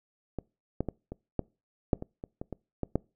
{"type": "clicks", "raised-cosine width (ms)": 2, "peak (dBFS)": [-20, -15, -18, -24, -14, -9, -23, -25, -23, -23, -17, -12], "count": 12, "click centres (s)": [0.387, 0.806, 0.887, 1.12, 1.393, 1.932, 2.024, 2.239, 2.415, 2.527, 2.833, 2.956], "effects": ["noise-tail reverb RT60 0.3 s tail -25 dB re dry"]}